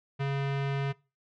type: tone with low-pass filter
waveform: square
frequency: 138.59 Hz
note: C#3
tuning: in tune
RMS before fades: -30 dBFS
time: 0.19-0.93 s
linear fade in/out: 20 ms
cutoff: 2700 Hz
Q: 1.3
effects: noise-tail reverb RT60 0.3 s tail -22 dB re dry